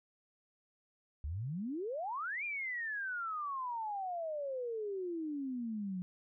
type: exponential two-way sweep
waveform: sine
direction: up then down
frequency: 67.1 to 2441 to 177.4 Hz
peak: -36 dBFS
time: 1.24-6.02 s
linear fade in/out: 0 ms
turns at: 2.44 s
effects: none